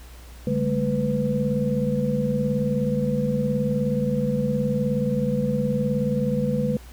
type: tone cluster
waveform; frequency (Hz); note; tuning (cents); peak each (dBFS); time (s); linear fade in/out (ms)
sine; 144 / 201.1 / 220.2 / 498.4; D3 / G3 / A3 / B4; -34 / +44 / +2 / +16; -26; 0.47-6.77; 2
effects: added 60 Hz sine -41 dBFS peak until 6.92 s + pink hiss -49 dBFS RMS until 6.92 s